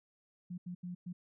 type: tone bursts at uneven times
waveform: sine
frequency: 177.9 Hz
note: F3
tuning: 32 cents sharp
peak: -39 dBFS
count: 4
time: 0.5-0.58 / 0.66-0.75 / 0.83-0.95 / 1.06-1.13 s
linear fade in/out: 10 ms
effects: none